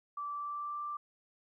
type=tone with pitch glide; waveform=sine; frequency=1163 to 1177.9 Hz; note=D6 to D6; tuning=-17 to +5 cents; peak=-36 dBFS; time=0.17-0.97 s; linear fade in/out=5 ms; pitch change=+22 cents; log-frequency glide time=0.32-0.81 s; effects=13-bit